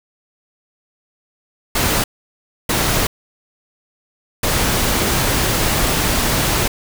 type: noise bursts at uneven times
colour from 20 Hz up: pink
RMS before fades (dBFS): -17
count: 3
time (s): 1.75-2.04 / 2.69-3.07 / 4.43-6.68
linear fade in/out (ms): 5
effects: none